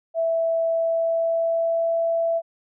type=tone with pitch glide; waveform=sine; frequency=659.3 to 665.4 Hz; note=E5 to E5; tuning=0 to +16 cents; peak=-19 dBFS; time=0.14-2.42 s; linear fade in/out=50 ms; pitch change=+16 cents; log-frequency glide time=0.65-1.97 s; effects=none